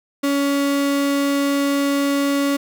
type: tone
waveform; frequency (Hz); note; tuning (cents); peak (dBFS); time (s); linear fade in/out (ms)
35% pulse; 281; C#4; +24; -15; 0.23-2.57; 10
effects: none